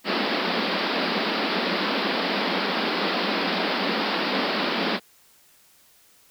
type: band-pass noise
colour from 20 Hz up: pink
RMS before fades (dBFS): -25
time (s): 0.04-5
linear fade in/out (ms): 50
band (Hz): 180 to 5000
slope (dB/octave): 96
effects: white hiss -57 dBFS RMS until 6.3 s